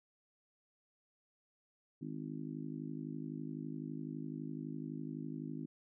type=harmonic tone; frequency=51.91 Hz; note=G#1; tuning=in tune; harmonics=3 / 4 / 5 / 6 / 7; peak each=-45 / -50 / -44 / -47 / -55 dBFS; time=2.01-5.66 s; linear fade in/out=10 ms; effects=none